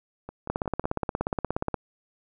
two click trains, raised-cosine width 1 ms, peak -12 / -23 dBFS, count 22 / 4, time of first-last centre 0.5-1.743 / 0.29-0.841 s, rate 16.9 / 5.44 Hz, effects none

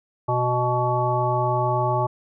harmonic tone with a mistuned harmonic, 123.47 Hz, B2, in tune, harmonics 1 / 3 / 5 / 7 / 9, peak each -24 / -28 / -26 / -24 / -27 dBFS, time 0.28-2.07 s, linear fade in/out 10 ms, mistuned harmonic 9, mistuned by +18 cents, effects none

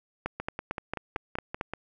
two click trains, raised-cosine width 0.5 ms, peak -15 / -18 dBFS, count 7 / 8, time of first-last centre 0.26-1.611 / 0.4-1.736 s, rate 4.44 / 5.24 Hz, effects none

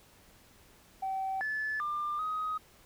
sine tone with pitch steps, 768 / 1733 / 1195 / 1257 Hz, G5 / A6 / D6 / D#6, -36 / -27 / +30 / +17 cents, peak -30 dBFS, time 1.02-2.58 s, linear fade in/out 10 ms, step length 390 ms, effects tanh soft clip ceiling -27 dBFS + pink hiss -60 dBFS RMS until 2.85 s

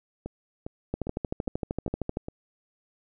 two click trains, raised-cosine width 2 ms, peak -15 / -21 dBFS, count 17 / 6, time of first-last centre 0.94-2.171 / 0.26-2.284 s, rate 13 / 2.47 Hz, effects none

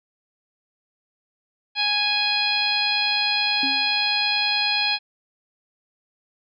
harmonic tone, 830.6 Hz, G#5, in tune, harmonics 1 / 2 / 3 / 4 / 5 / 6, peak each -29 / -31 / -24 / -26 / -24 / -31 dBFS, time 1.75-4.99 s, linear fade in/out 50 ms
sine tone with exponential decay, 270.8 Hz, C#4, 40 cents flat, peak -25 dBFS, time 3.63-4.01 s, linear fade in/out 2 ms, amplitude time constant 81 ms
effects none

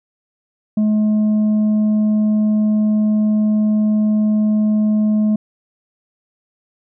triangle tone with tanh clipping, 213.1 Hz, G#3, 45 cents sharp, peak -13 dBFS, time 0.77-5.36 s, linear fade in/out 5 ms, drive 8 dB, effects none

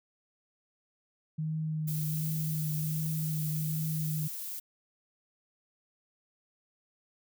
sine tone with vibrato, 155.8 Hz, D#3, 3 cents sharp, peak -30 dBFS, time 1.38-4.28 s, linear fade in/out 10 ms, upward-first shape triangle, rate 1.3 Hz, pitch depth 21 cents each way
violet noise, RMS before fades -39 dBFS, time 1.87-4.6 s, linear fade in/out 10 ms
effects none

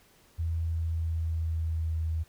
sine tone with pitch glide, 82.41 to 80.53 Hz, E2 to E2, 0 to -40 cents, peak -27 dBFS, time 0.38-2.24 s, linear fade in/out 20 ms, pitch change -40 cents, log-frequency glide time 0.62-2 s, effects pink hiss -61 dBFS RMS until 2.28 s

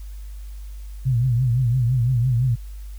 sine tone with vibrato, 123.47 Hz, B2, in tune, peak -16 dBFS, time 1.05-2.56 s, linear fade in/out 20 ms, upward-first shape triangle, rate 5.9 Hz, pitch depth 140 cents each way, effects added 50 Hz sine -32 dBFS peak until 2.98 s + white hiss -54 dBFS RMS until 2.98 s

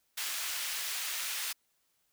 pink high-pass noise, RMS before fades -36 dBFS, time 0.17-1.53 s, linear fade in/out 10 ms, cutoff 1900 Hz, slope 12 dB/octave, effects white hiss -75 dBFS RMS until 2.12 s

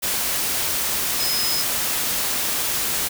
sine tone in noise, 5100 Hz, D#8, 42 cents sharp, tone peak -23 dBFS, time 1.19-1.63 s, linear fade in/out 20 ms, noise white, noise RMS -23 dBFS, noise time 0.02-3.09 s, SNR -3 dB, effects none

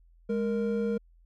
triangle tone pair together, 207.7 / 466.2 Hz, G#3 / A#4, 0 / 0 cents, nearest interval octave + major second, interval 1400 cents, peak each -27 dBFS, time 0.29-0.98 s, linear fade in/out 10 ms, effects added 42 Hz sine -56 dBFS peak until 1.25 s

